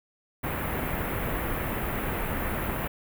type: band-stop noise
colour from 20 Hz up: pink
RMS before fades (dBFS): -30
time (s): 0.43-2.88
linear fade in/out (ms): 10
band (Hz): 2400 to 13000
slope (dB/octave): 24
effects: none